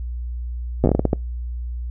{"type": "slowing click train", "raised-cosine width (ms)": 2, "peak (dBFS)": -3, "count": 10, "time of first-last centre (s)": [0.84, 1.131], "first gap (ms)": 8, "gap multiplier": 1.33, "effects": ["noise-tail reverb RT60 0.2 s tail -26 dB re dry", "added 60 Hz sine -25 dBFS peak until 1.9 s"]}